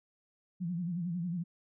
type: tone with vibrato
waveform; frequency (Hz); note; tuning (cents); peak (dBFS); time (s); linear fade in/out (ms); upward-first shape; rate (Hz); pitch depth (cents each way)
sine; 173.8; F3; -8; -32; 0.6-1.44; 20; sine; 11; 100
effects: none